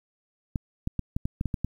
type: clicks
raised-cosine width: 5 ms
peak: -15 dBFS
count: 9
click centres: 0.558 / 0.874 / 0.993 / 1.165 / 1.255 / 1.411 / 1.457 / 1.542 / 1.646 s
effects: 9-bit